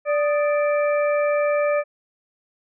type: harmonic tone with a mistuned harmonic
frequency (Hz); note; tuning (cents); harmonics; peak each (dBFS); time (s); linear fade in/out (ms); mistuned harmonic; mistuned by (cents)
586; D5; -4; 1 / 2 / 3 / 4; -18 / -28 / -32 / -31; 0.05-1.84; 50; 2; +93
effects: none